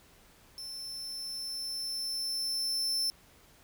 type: tone with level ramp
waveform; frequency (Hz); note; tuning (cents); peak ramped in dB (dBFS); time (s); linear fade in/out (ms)
40% pulse; 5330; E8; +18; -39 to -27; 0.58-3.1; 0
effects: pink hiss -60 dBFS RMS until 3.63 s